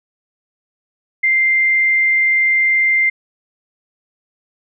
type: tone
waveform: sine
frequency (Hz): 2093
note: C7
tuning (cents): 0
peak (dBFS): -11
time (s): 1.23-3.1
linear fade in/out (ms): 10
effects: none

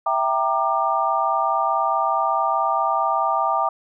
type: chord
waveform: sine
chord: E half-diminished seventh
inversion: none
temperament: equal with one note detuned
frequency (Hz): 659.3 / 784 / 932.3 / 1193.8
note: E5 / G5 / Bb5 / D6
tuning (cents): 0 / 0 / 0 / +28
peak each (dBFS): -25 / -23 / -24 / -22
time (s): 0.06-3.69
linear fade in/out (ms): 5
effects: none

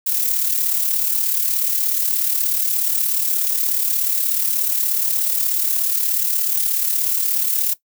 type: noise with amplitude modulation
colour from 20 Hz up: violet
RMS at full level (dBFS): -17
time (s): 0.06-7.74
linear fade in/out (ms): 10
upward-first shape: sine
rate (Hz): 36.7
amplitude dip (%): 50
effects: noise-tail reverb RT60 0.1 s tail -17 dB re dry

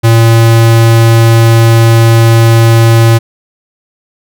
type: tone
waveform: square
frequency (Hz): 114.5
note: A#2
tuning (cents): -31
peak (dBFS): -3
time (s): 0.03-3.19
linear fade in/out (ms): 20
effects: none

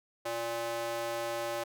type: tone with high-pass filter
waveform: square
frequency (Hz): 116.54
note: A#2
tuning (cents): 0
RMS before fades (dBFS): -35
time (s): 0.25-1.64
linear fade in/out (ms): 10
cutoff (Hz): 550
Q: 1.9
effects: none

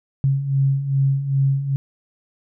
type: beating tone pair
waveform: sine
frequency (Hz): 135 / 137.5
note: C#3 / C#3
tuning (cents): -45 / -14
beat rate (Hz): 2.5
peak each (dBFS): -23 / -17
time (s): 0.24-1.76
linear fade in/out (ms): 0
effects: none

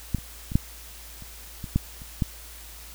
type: clicks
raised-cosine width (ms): 5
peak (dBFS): -11 / -28 / -21 / -6 / -30 / -21 / -8 / -30 / -10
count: 9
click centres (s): 0.147 / 0.185 / 0.519 / 0.555 / 1.223 / 1.642 / 1.76 / 2.019 / 2.222
effects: added 56 Hz sine -45 dBFS peak until 2.94 s + white hiss -45 dBFS RMS until 2.94 s

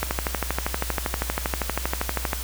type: click train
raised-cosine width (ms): 0.5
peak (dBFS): -8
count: 30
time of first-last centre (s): 0.03-2.332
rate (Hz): 12.6
effects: added 60 Hz sine -30 dBFS peak until 2.43 s + white hiss -34 dBFS RMS until 2.43 s

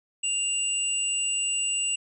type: tone pair together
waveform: sine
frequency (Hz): 2794 / 7903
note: F7 / B8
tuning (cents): 0 / 0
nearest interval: octave + tritone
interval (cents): 1800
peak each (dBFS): -27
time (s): 0.23-1.96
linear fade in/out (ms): 10
effects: none

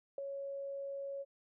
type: tone with ADSR envelope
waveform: sine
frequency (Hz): 554.4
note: C#5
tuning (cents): 0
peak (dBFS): -33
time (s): 0.18-1.25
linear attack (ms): 3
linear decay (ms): 6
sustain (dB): -6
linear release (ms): 37
effects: none

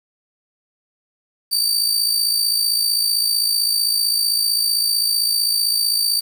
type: tone with amplitude modulation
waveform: sawtooth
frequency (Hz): 4622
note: D8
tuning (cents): -28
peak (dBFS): -11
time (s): 1.51-6.21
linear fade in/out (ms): 20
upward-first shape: sine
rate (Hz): 55.6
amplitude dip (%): 55
effects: 7-bit

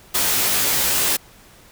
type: noise with comb filter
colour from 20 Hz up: white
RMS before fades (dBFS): -19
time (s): 0.14-1.17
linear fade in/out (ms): 10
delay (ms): 16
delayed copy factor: +0.95
effects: pink hiss -48 dBFS RMS until 1.71 s

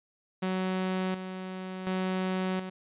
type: tone with tremolo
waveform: sawtooth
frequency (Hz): 186.6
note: F#3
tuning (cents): +15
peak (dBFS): -24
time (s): 0.42-2.7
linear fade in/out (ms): 10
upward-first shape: square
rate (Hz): 0.69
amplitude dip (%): 60
effects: resampled to 8000 Hz

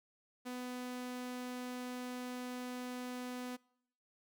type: tone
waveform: sawtooth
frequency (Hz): 249.3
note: B3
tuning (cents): +16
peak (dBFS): -37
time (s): 0.45-3.57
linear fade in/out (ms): 20
effects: noise-tail reverb RT60 0.8 s tail -26 dB re dry

